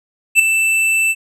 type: tone with ADSR envelope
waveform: square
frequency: 2655 Hz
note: E7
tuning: 12 cents sharp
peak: -4 dBFS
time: 0.35-1.15 s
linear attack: 45 ms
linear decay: 4 ms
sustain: -9 dB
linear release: 44 ms
effects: low-pass 12000 Hz 12 dB/octave